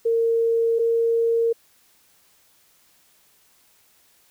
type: tone pair in turn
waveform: sine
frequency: 459.1 / 460.8 Hz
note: A#4 / A#4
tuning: -26 / -20 cents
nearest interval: unison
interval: 6 cents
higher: second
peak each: -17 dBFS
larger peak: neither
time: 0.05-0.79 / 0.79-1.53 s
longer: neither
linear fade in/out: 10 ms
effects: white hiss -59 dBFS RMS until 4.3 s